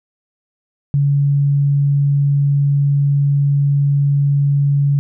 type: tone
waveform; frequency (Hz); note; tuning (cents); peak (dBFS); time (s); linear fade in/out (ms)
sine; 141.7; C#3; +38; -11; 0.94-4.99; 0
effects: none